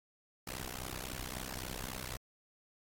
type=noise with amplitude modulation; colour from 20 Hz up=pink; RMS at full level=-38 dBFS; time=0.47-2.17 s; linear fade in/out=5 ms; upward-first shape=sine; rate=63.7 Hz; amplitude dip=100%; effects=AAC 64 kbps